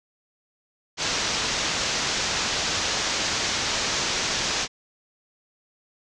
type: low-pass noise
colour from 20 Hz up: white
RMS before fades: -26 dBFS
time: 0.97-4.68 s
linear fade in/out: 50 ms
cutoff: 6700 Hz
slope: 48 dB/octave
effects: none